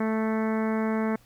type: harmonic tone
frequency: 220 Hz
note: A3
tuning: in tune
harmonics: 1 / 2 / 3 / 4 / 5 / 6 / 7 / 8 / 9 / 10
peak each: -25 / -31 / -35 / -37 / -39 / -41 / -42 / -43 / -44 / -45 dBFS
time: 0-1.16 s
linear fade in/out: 5 ms
effects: added 119 Hz sine -60 dBFS peak until 1.25 s + pink hiss -60 dBFS RMS until 1.25 s